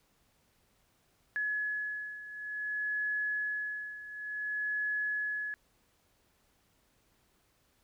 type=beating tone pair; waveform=sine; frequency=1697 / 1697.56 Hz; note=G#6 / G#6; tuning=+37 / +37 cents; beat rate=0.56 Hz; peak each=-34 / -38 dBFS; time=1.36-5.54 s; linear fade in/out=0 ms; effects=pink hiss -71 dBFS RMS until 7.83 s